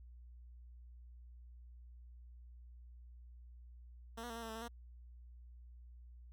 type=tone with pitch steps; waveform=10% pulse; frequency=228.1 / 241 / 227.8 / 231.9 / 225.5 / 220.9 / 225.8 / 236.2 Hz; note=A#3 / B3 / A#3 / A#3 / A3 / A3 / A3 / A#3; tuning=-37 / -42 / -40 / -9 / +43 / +7 / +45 / +23 cents; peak=-36 dBFS; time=4.17-4.682 s; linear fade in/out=10 ms; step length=64 ms; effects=added 60 Hz sine -53 dBFS peak until 6.32 s